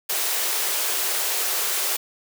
white high-pass noise, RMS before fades -24 dBFS, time 0.09-1.97 s, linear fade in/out 10 ms, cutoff 340 Hz, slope 96 dB/octave, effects none

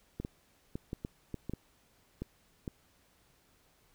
clicks, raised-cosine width 3 ms, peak -24 dBFS, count 10, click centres 0.2 / 0.249 / 0.755 / 0.931 / 1.049 / 1.343 / 1.496 / 1.536 / 2.22 / 2.678 s, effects pink hiss -68 dBFS RMS until 3.94 s

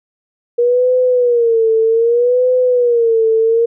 sine tone with vibrato, 474.8 Hz, A#4, 32 cents sharp, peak -9 dBFS, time 0.58-3.66 s, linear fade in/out 10 ms, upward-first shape sine, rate 0.64 Hz, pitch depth 110 cents each way, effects none

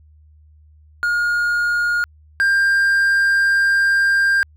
triangle tone pair in turn, 1427 / 1594.4 Hz, F6 / G6, +37 / +29 cents, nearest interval major second, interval 192 cents, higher second, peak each -14 / -11 dBFS, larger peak second, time 1.03-2.04 / 2.4-4.43 s, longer second, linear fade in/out 0 ms, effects added 76 Hz sine -46 dBFS peak until 4.56 s

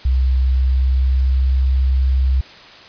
sine tone with pitch glide, 64.5 to 65.55 Hz, C2 to C2, -24 to +4 cents, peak -12 dBFS, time 0.05-2.41 s, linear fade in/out 5 ms, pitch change +28 cents, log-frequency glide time 0.21-1.64 s, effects white hiss -40 dBFS RMS until 2.88 s + resampled to 11025 Hz

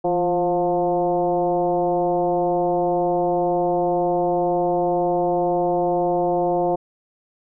sine tone with frequency modulation, 529 Hz, C5, 19 cents sharp, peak -17 dBFS, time 0.04-6.76 s, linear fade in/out 10 ms, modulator 180 Hz, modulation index 1.5, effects none

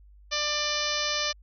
harmonic tone, 594 Hz, D5, 20 cents sharp, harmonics 1 / 2 / 3 / 4 / 5 / 6 / 7 / 8 / 9 / 10, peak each -35 / -35 / -35 / -35 / -35 / -35 / -35 / -35 / -35 / -35 dBFS, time 0.31-1.33 s, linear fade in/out 20 ms, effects added 50 Hz sine -50 dBFS peak until 1.42 s

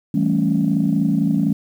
sine chord, A dominant seventh, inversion second, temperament equal with one note detuned, 164.34 / 196 / 220 / 277.2 Hz, E3 / G3 / A3 / C#4, -5 / 0 / 0 / 0 cents, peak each -20 dBFS, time 0.14-1.53 s, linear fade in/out 5 ms, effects tanh soft clip ceiling -7 dBFS + 8-bit

